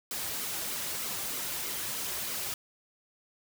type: noise with flanger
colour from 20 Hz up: white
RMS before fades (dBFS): -35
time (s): 0.11-2.54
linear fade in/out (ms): 2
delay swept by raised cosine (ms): 1.1 to 4.5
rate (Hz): 3.2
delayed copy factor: -0.55
effects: none